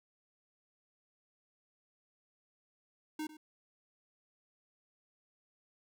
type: tone with echo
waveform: square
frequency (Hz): 308.3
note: D#4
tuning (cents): -16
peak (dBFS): -37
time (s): 3.19-3.27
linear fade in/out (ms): 5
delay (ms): 100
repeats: 1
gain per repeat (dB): -15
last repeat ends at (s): 3.37
effects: none